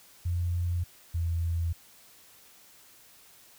sine tone pair in turn, 87.2 / 83.93 Hz, F2 / E2, -2 / +32 cents, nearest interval minor second, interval 66 cents, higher first, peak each -26 dBFS, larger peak neither, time 0.25-0.84 / 1.14-1.73 s, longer neither, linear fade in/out 10 ms, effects white hiss -56 dBFS RMS until 3.58 s

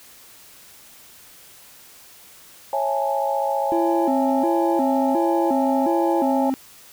sine chord, A major seventh, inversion first, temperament just, 550 / 660 / 825 / 880 Hz, C#5 / E5 / G#5 / A5, -14 / +2 / -12 / 0 cents, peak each -24 / -28 / -23 / -28 dBFS, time 2.73-6.5 s, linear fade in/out 2 ms
triangle tone with vibrato, 298.3 Hz, D4, 27 cents sharp, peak -18 dBFS, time 3.72-6.54 s, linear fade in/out 0 ms, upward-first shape square, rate 1.4 Hz, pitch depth 210 cents each way
effects white hiss -47 dBFS RMS until 6.92 s

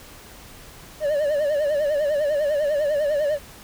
triangle tone with vibrato, 590 Hz, D5, 8 cents sharp, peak -17 dBFS, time 1-3.39 s, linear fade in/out 50 ms, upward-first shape sine, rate 10 Hz, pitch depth 88 cents each way, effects pink hiss -44 dBFS RMS until 3.63 s

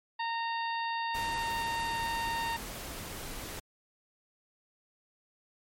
harmonic tone, 922 Hz, A#5, 19 cents flat, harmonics 1 / 2 / 3 / 4 / 5, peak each -32 / -38 / -42 / -44 / -46 dBFS, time 0.19-2.57 s, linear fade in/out 10 ms
pink noise, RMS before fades -41 dBFS, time 1.14-3.6 s, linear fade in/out 10 ms
effects MP3 64 kbps

